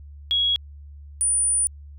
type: tone pair in turn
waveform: sine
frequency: 3322 / 9415 Hz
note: G#7 / D9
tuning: 0 / +3 cents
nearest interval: octave + tritone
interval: 1803 cents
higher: second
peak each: -18 dBFS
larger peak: neither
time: 0.31-0.56 / 1.21-1.67 s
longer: second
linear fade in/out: 0 ms
effects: added 72 Hz sine -39 dBFS peak until 1.98 s